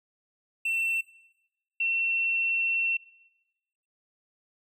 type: tone pair in turn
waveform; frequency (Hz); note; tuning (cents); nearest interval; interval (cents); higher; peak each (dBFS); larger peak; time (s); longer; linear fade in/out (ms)
triangle / sine; 2694 / 2708; E7 / E7; +37 / +46; unison; 9; second; -24; neither; 0.65-1.01 / 1.8-2.97; second; 5
effects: noise-tail reverb RT60 1.0 s tail -20 dB re dry